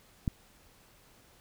click, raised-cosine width 5 ms, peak -16 dBFS, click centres 0.278 s, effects pink hiss -61 dBFS RMS until 1.4 s

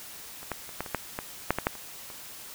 clicks, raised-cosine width 0.5 ms, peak -28 / -15 / -27 / -15 / -24 / -11 / -16 / -7 / -12 / -8 / -28 / -29 dBFS, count 12, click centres 0.43 / 0.517 / 0.692 / 0.806 / 0.862 / 0.947 / 1.189 / 1.506 / 1.586 / 1.669 / 1.753 / 2.102 s, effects white hiss -44 dBFS RMS until 2.54 s

